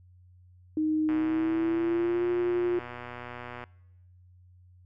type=tone with pitch glide; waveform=sine; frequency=310.4 to 354.5 Hz; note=D#4 to F4; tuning=-4 to +26 cents; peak=-24 dBFS; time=0.77-2.79 s; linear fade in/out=2 ms; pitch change=+230 cents; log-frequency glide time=1.11-2.27 s
type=click train; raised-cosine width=0.5 ms; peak=-25 dBFS; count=312; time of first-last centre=1.09-3.639 s; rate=122 Hz
effects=noise-tail reverb RT60 1.0 s tail -24 dB re dry + added 90 Hz sine -53 dBFS peak until 4.85 s